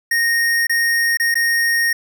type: tone with dropouts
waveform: square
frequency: 1857 Hz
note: A#6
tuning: 7 cents flat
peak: -15 dBFS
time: 0.11-1.93 s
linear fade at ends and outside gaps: 5 ms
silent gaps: 0.67-0.695 / 1.172-1.198 / 1.343-1.354 s
effects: none